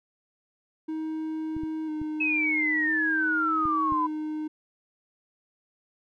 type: tone with vibrato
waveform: triangle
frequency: 311.5 Hz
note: D#4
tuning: 2 cents sharp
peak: -27 dBFS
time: 0.88-4.48 s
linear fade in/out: 10 ms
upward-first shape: square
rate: 0.5 Hz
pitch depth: 21 cents each way
type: clicks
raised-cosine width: 5 ms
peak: -27 dBFS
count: 5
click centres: 1.566 / 1.635 / 2.016 / 3.655 / 3.922 s
type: exponential sweep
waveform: sine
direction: down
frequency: 2600 to 987.8 Hz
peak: -23 dBFS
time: 2.2-4.07 s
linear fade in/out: 10 ms
effects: none